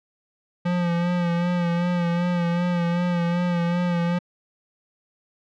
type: tone with vibrato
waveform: square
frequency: 174.1 Hz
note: F3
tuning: 5 cents flat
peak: -21 dBFS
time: 0.65-4.19 s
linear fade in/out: 10 ms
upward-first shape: sine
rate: 2.6 Hz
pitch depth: 36 cents each way
effects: low-pass 3000 Hz 12 dB/octave